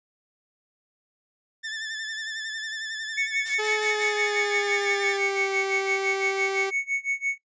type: tone with vibrato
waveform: sawtooth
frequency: 1760 Hz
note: A6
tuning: in tune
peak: -27 dBFS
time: 1.63-5.18 s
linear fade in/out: 20 ms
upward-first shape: sine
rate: 11 Hz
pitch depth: 44 cents each way
type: tone with tremolo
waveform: triangle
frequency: 2217 Hz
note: C#7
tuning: in tune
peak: -20 dBFS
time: 3.17-7.38 s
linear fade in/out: 10 ms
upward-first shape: sine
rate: 5.9 Hz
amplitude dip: 95%
type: noise bursts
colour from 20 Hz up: blue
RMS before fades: -32 dBFS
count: 4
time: 3.45-4.1 s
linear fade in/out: 20 ms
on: 110 ms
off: 70 ms
type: tone with pitch glide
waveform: sawtooth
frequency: 426.6 to 388.9 Hz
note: G#4 to G4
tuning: +46 to -14 cents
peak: -22 dBFS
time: 3.58-6.71 s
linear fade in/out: 20 ms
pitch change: -160 cents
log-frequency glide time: 3.78-5.54 s
effects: noise-tail reverb RT60 0.1 s tail -21 dB re dry + resampled to 16000 Hz